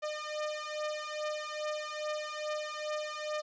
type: beating tone pair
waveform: sawtooth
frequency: 605 / 607.4 Hz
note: D#5 / D#5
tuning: -49 / -42 cents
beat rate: 2.4 Hz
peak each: -34 / -34 dBFS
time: 0.02-3.42 s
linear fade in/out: 20 ms
effects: resampled to 16000 Hz